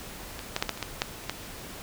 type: clicks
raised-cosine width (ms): 0.2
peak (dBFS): -20 / -9 / -7 / -9 / -23 / -12 / -7 / -27 / -11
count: 9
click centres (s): 0.392 / 0.564 / 0.625 / 0.693 / 0.775 / 0.827 / 1.019 / 1.239 / 1.296
effects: pink hiss -42 dBFS RMS until 1.82 s